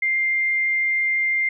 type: tone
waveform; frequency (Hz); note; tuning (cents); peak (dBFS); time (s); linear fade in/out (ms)
sine; 2102; C7; +7; -18; 0.02-1.49; 5
effects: none